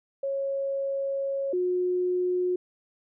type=tone pair in turn; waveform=sine; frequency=549 / 361.5 Hz; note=C#5 / F#4; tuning=-17 / -40 cents; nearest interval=perfect fifth; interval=723 cents; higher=first; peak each=-26 / -23 dBFS; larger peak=second; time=0.23-1.53 / 1.53-2.56 s; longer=first; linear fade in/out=5 ms; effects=none